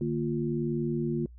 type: tone cluster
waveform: sine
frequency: 149.6 / 230.2 / 349.6 Hz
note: D3 / A#3 / F4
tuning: +32 / -22 / +2 cents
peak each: -31 dBFS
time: 0.01-1.26 s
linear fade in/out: 2 ms
effects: noise-tail reverb RT60 0.1 s tail -26 dB re dry + added 60 Hz sine -46 dBFS peak until 1.38 s